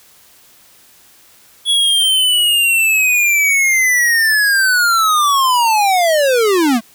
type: linear sweep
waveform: square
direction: down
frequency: 3383 to 213.4 Hz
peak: -11 dBFS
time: 1.65-6.81 s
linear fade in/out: 50 ms
effects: white hiss -47 dBFS RMS until 6.94 s